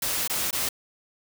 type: noise with dropouts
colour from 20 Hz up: white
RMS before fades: -27 dBFS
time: 0.02-0.69 s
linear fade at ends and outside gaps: 5 ms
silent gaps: 0.277-0.297 / 0.509-0.528 s
effects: none